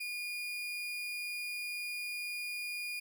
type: tone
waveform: 35% pulse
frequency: 2434 Hz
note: D#7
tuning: 39 cents flat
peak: -35 dBFS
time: 0-3 s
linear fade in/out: 10 ms
effects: none